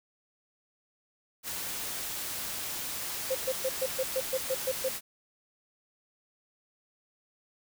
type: noise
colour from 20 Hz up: white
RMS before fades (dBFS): -36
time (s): 1.43-5.01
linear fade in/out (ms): 50
type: tone bursts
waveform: sine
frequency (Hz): 523.3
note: C5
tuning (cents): 0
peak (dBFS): -26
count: 10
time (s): 3.3-4.89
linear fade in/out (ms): 10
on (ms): 51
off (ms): 120
effects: none